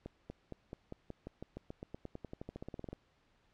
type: accelerating click train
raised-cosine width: 2 ms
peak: -30 dBFS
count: 26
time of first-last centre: 0.06-2.93 s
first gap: 240 ms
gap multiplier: 0.93
effects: pink hiss -72 dBFS RMS until 3.53 s + low-pass 4000 Hz 12 dB/octave